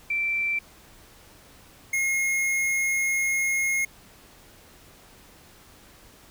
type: tone pair in turn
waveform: sine / square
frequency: 2342 / 2152 Hz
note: D7 / C7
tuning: -5 / +48 cents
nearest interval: minor second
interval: 147 cents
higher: first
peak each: -23 dBFS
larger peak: neither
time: 0.1-0.59 / 1.93-3.85 s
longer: second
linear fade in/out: 5 ms
effects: pink hiss -52 dBFS RMS until 6.3 s